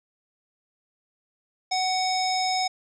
square tone with low-pass filter, 746 Hz, F#5, 14 cents sharp, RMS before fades -25 dBFS, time 1.71-2.68 s, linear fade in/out 10 ms, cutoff 5700 Hz, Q 6, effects none

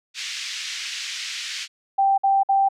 pink band-pass noise, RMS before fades -31 dBFS, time 0.14-1.68 s, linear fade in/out 50 ms, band 2100 to 6400 Hz, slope 24 dB/octave
sine tone bursts, 784 Hz, G5, in tune, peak -15 dBFS, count 3, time 1.98-2.688 s, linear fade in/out 10 ms, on 200 ms, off 54 ms
effects none

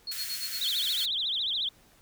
sine tone with tremolo, 4321 Hz, C#8, 45 cents flat, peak -31 dBFS, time 0.07-1.09 s, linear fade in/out 2 ms, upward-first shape sine, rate 8.7 Hz, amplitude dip 95%
white high-pass noise, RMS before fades -37 dBFS, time 0.11-1.06 s, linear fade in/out 10 ms, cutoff 1400 Hz, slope 48 dB/octave
sine tone with vibrato, 3520 Hz, A7, in tune, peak -27 dBFS, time 0.61-1.69 s, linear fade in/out 5 ms, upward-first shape triangle, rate 14 Hz, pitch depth 250 cents each way
effects pink hiss -60 dBFS RMS until 2.01 s

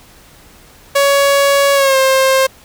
sawtooth tone with pitch glide, 560 to 530.4 Hz, C#5 to C5, +18 to +23 cents, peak -5 dBFS, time 0.95-2.47 s, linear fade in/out 10 ms, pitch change -95 cents, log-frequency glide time 1.74-1.97 s, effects pink hiss -43 dBFS RMS until 2.64 s

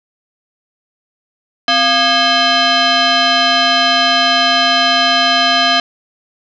sine tone with frequency modulation, 1216 Hz, D#6, 40 cents flat, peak -9 dBFS, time 1.68-5.8 s, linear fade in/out 2 ms, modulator 955 Hz, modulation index 3.4, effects none

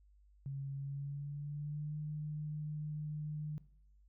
sine tone with pitch glide, 137.8 to 151.14 Hz, C#3 to D#3, -10 to -50 cents, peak -38 dBFS, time 0.46-3.58 s, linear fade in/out 0 ms, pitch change +160 cents, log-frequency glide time 0.73-1.97 s, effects noise-tail reverb RT60 0.6 s tail -17 dB re dry + added 50 Hz sine -62 dBFS peak until 4.08 s

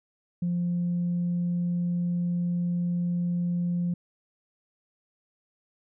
sine tone, 174.8 Hz, F3, 2 cents sharp, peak -23 dBFS, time 0.42-3.94 s, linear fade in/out 5 ms, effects tanh soft clip ceiling -21 dBFS

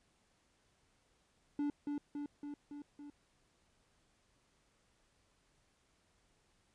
triangle tone with echo, 290.3 Hz, D4, 20 cents flat, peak -31 dBFS, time 1.59-1.7 s, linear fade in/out 2 ms, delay 280 ms, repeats 5, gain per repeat -3 dB, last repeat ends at 3.1 s, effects pink hiss -74 dBFS RMS until 6.74 s + resampled to 22050 Hz

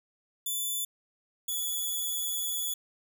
5% pulse tone pair in turn, 3500 / 3418 Hz, A7 / G#7, -10 / +49 cents, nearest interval unison, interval 41 cents, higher first, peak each -22 dBFS, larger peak neither, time 0.46-0.85 / 1.48-2.74 s, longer second, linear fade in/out 5 ms, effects none

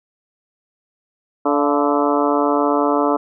harmonic tone with a mistuned harmonic, 145.4 Hz, D3, 17 cents flat, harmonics 2 / 3 / 4 / 5 / 6 / 7 / 8 / 9, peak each -19 / -21 / -22 / -23 / -24 / -24 / -25 / -26 dBFS, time 1.45-3.17 s, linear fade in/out 10 ms, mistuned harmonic 5, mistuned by -68 cents, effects none

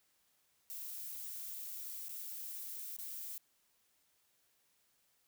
violet noise with dropouts, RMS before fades -45 dBFS, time 0.7-3.38 s, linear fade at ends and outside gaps 0 ms, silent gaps 2.084-2.093 / 2.965-2.987 s, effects white hiss -75 dBFS RMS until 5.27 s

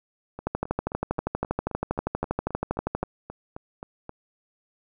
two click trains, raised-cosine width 1 ms, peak -11 / -22 dBFS, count 33 / 15, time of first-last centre 0.47-3.03 / 0.39-4.094 s, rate 12.5 / 3.78 Hz, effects none

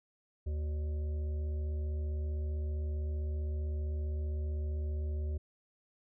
harmonic tone with a mistuned harmonic, 75.3 Hz, D2, 44 cents sharp, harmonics 1 / 3 / 5 / 7 / 8, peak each -32 / -52 / -49 / -60 / -56 dBFS, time 0.46-5.38 s, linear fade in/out 10 ms, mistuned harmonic 7, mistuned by +64 cents, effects none

